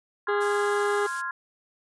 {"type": "chord", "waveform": "sine", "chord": "F minor", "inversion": "second", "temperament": "equal with one note detuned", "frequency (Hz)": [1046.5, 1388.9, 1661.2], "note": ["C6", "F6", "Ab6"], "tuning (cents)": [0, -10, 0], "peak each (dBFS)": -33, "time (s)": [0.27, 1.31], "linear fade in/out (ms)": 2}
{"type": "harmonic tone", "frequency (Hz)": 409.5, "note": "G#4", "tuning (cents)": -24, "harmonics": [1, 2, 3, 4, 5, 7, 8, 9, 10], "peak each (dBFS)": [-24, -32, -33, -40, -42, -49, -49, -51, -53], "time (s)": [0.28, 1.07], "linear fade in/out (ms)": 10}
{"type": "noise", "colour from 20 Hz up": "blue", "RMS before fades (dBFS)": -38, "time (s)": [0.4, 1.22], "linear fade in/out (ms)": 20}
{"effects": ["resampled to 22050 Hz"]}